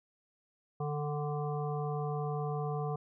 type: harmonic tone with a mistuned harmonic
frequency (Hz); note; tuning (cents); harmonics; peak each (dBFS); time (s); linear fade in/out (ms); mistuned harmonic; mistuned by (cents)
147.9; D3; +13; 1 / 3 / 5 / 7 / 8; -34 / -38 / -40 / -46 / -46; 0.8-2.96; 5; 8; -24
effects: none